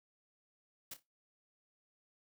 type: noise with echo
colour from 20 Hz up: white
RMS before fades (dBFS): -45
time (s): 0.91-0.94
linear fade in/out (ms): 5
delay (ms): 29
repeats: 3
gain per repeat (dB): -12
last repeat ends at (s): 1.027
effects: noise-tail reverb RT60 0.2 s tail -18 dB re dry